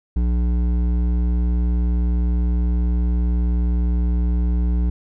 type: tone with hard clipping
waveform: triangle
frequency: 59.7 Hz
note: A#1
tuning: 42 cents sharp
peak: -18 dBFS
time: 0.16-4.9 s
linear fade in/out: 5 ms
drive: 14 dB
effects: none